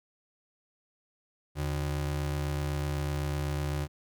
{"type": "ring-modulated tone", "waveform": "square", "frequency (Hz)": 111.8, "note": "A2", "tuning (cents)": 28, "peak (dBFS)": -27, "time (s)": [1.55, 3.88], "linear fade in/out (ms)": 50, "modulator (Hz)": 34, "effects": []}